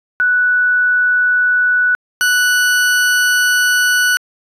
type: tone pair in turn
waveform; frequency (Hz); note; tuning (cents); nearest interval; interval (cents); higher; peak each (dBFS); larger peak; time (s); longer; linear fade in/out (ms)
sine / 40% pulse; 1480 / 1480; F#6 / F#6; 0 / 0; unison; 0; neither; -10; neither; 0.2-1.95 / 2.21-4.17; second; 0
effects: resampled to 32000 Hz